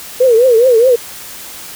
sine tone with vibrato, 482.4 Hz, B4, 41 cents flat, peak -5 dBFS, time 0.2-0.96 s, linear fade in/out 10 ms, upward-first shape triangle, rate 4.8 Hz, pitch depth 180 cents each way, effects white hiss -30 dBFS RMS until 1.75 s

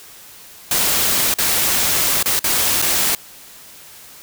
white noise with dropouts, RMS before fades -17 dBFS, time 0.71-3.15 s, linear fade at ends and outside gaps 2 ms, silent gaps 1.34-1.385 / 2.228-2.258 / 2.392-2.441 / 2.817-2.823 s, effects white hiss -41 dBFS RMS until 4.22 s

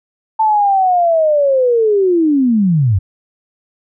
sine linear sweep, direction down, 889 to 86.9 Hz, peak -9 dBFS, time 0.39-2.99 s, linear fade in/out 10 ms, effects none

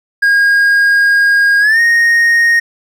triangle tone with pitch glide, 1629 to 1860.5 Hz, G#6 to A#6, -34 to -4 cents, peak -5 dBFS, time 0.22-2.6 s, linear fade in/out 10 ms, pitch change +230 cents, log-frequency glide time 1.6-1.8 s, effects none

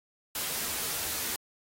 white noise with comb filter, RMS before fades -33 dBFS, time 0.35-1.36 s, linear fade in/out 2 ms, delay 13 ms, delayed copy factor +0.5, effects AAC 48 kbps

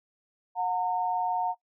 sine tone pair together, 727 / 913.2 Hz, F#5 / A#5, -31 / -36 cents, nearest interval major third, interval 395 cents, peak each -28 dBFS, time 0.55-1.55 s, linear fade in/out 50 ms, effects noise-tail reverb RT60 0.1 s tail -20 dB re dry

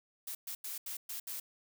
blue noise bursts at uneven times, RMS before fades -41 dBFS, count 6, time 0.27-0.35 / 0.47-0.55 / 0.64-0.78 / 0.86-0.97 / 1.09-1.2 / 1.27-1.4 s, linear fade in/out 5 ms, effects none

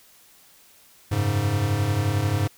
square chord, F# suspended second, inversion none, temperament equal, 92.5 / 103.83 / 138.59 Hz, F#2 / G#2 / C#3, 0 / 0 / 0 cents, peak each -29 / -23 / -29 dBFS, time 1.11-2.48 s, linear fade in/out 10 ms, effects white hiss -54 dBFS RMS until 2.57 s

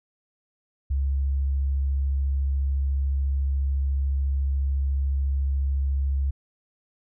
sine tone with vibrato, 68.5 Hz, C#2, 20 cents flat, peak -21 dBFS, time 0.9-6.31 s, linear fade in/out 10 ms, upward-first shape triangle, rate 14 Hz, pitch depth 12 cents each way, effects none

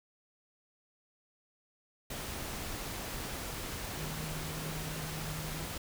sine tone in noise, 155.56 Hz, D#3, in tune, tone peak -41 dBFS, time 3.97-5.65 s, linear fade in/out 5 ms, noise pink, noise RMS -40 dBFS, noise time 2.1-5.78 s, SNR -4 dB, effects none

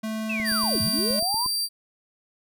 square tone with pitch glide, 219 to 213.5 Hz, A3 to G#3, -8 to +48 cents, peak -28 dBFS, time 0.03-1.2 s, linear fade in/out 10 ms, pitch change -44 cents, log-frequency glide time 0.91-1.08 s
sine linear two-way sweep, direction down then up, 2730 to 83.6 to 1036 Hz, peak -27 dBFS, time 0.29-1.47 s, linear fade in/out 10 ms, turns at 0.82 s
click train, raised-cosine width 3 ms, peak -27 dBFS, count 10, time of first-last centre 0.4-1.461 s, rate 8.48 Hz
sawtooth tone, 4699 Hz, D8, in tune, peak -21 dBFS, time 0.44-1.69 s, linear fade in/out 50 ms
effects none

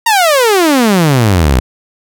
sawtooth exponential sweep, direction down, 950 to 58.8 Hz, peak -3 dBFS, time 0.06-1.6 s, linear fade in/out 5 ms, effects none

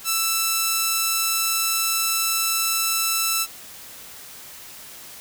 5% pulse tone, 1325 Hz, E6, 9 cents sharp, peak -8 dBFS, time 0.04-3.47 s, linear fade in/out 50 ms, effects white hiss -41 dBFS RMS until 5.2 s

